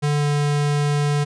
square tone with pitch glide, 146.83 to 145.98 Hz, D3 to D3, 0 to -10 cents, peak -18 dBFS, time 0.02-1.25 s, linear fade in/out 20 ms, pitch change -10 cents, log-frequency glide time 0.19-0.24 s, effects resampled to 22050 Hz

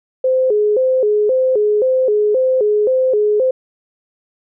sine tone with vibrato, 466.2 Hz, A#4, in tune, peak -11 dBFS, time 0.24-3.51 s, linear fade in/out 5 ms, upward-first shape square, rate 1.9 Hz, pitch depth 180 cents each way, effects none

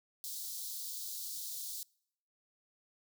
white high-pass noise, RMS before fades -42 dBFS, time 0.24-1.83 s, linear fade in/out 0 ms, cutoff 3700 Hz, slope 48 dB/octave, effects noise-tail reverb RT60 0.7 s tail -26 dB re dry

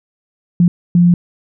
sine tone bursts at uneven times, 174.61 Hz, F3, in tune, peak -6 dBFS, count 2, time 0.6-0.68 / 0.95-1.14 s, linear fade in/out 2 ms, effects none

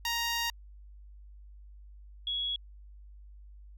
10% pulse / sine tone pair in turn, 935 / 3345 Hz, A#5 / G#7, +5 / +12 cents, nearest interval octave + minor seventh, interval 2207 cents, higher second, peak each -21 / -30 dBFS, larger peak first, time 0.05-0.5 / 2.27-2.56 s, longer first, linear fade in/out 2 ms, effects added 50 Hz sine -48 dBFS peak until 3.77 s

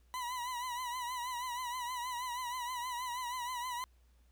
40% pulse tone with vibrato, 987.8 Hz, B5, in tune, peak -36 dBFS, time 0.14-3.84 s, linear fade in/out 0 ms, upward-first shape triangle, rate 6.3 Hz, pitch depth 82 cents each way, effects added 60 Hz sine -63 dBFS peak until 4.31 s + pink hiss -75 dBFS RMS until 4.31 s

